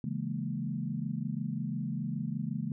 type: chord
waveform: sine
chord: A# half-diminished seventh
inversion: first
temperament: equal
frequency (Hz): 138.59 / 164.81 / 207.7 / 233.1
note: C#3 / E3 / G#3 / A#3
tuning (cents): 0 / 0 / 0 / 0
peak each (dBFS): -37 / -37 / -37 / -38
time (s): 0.04-2.72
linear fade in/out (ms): 2
effects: none